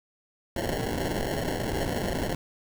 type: noise with sample-and-hold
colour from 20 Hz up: violet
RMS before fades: -29 dBFS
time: 0.56-2.35 s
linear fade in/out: 2 ms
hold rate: 1225 Hz
effects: none